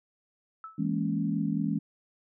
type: tone with exponential decay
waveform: sine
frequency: 1308 Hz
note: E6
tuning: 14 cents flat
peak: -36 dBFS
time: 0.64-0.86 s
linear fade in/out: 1 ms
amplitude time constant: 47 ms
type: chord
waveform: sine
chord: A# half-diminished seventh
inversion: second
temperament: equal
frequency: 164.81 / 207.7 / 233.1 / 277.2 Hz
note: E3 / G#3 / A#3 / C#4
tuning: 0 / 0 / 0 / 0 cents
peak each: -31 / -30 / -35 / -32 dBFS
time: 0.78-1.79 s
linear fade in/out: 10 ms
effects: none